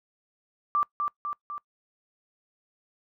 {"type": "tone with echo", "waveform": "sine", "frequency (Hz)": 1174.7, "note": "D6", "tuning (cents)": 0, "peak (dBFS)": -21, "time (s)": [0.75, 0.83], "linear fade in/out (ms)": 0, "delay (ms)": 250, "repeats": 3, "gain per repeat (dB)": -4, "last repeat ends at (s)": 1.58, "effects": ["noise-tail reverb RT60 0.1 s tail -22 dB re dry"]}